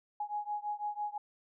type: beating tone pair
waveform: sine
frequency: 831 / 837 Hz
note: G#5 / G#5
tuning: +1 / +13 cents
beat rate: 6 Hz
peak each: -37 / -38 dBFS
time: 0.2-1.18 s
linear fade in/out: 5 ms
effects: none